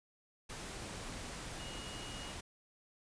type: tone in noise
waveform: sine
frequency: 2882 Hz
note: F#7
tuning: 46 cents flat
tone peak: -50 dBFS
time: 1.59-2.32 s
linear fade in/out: 10 ms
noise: pink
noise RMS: -45 dBFS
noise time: 0.49-2.41 s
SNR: -8 dB
effects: resampled to 22050 Hz